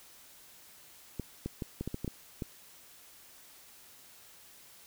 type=clicks; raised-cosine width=3 ms; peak=-22 dBFS; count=9; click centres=1.197 / 1.46 / 1.622 / 1.81 / 1.876 / 1.944 / 2.046 / 2.078 / 2.422 s; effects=white hiss -56 dBFS RMS until 4.86 s